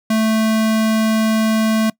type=tone; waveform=square; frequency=220 Hz; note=A3; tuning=in tune; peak=-14 dBFS; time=0.1-1.9 s; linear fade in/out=5 ms; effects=noise-tail reverb RT60 0.1 s tail -23 dB re dry